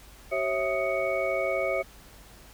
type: tone cluster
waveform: sine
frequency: 382 / 544 / 656 / 1248 / 2231 Hz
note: G4 / C#5 / E5 / D#6 / C#7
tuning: -45 / -33 / -9 / +5 / +11 cents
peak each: -34 / -29 / -29 / -37 / -32 dBFS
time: 0.31-1.83 s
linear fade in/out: 20 ms
effects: added 50 Hz sine -52 dBFS peak until 2.53 s + pink hiss -52 dBFS RMS until 2.53 s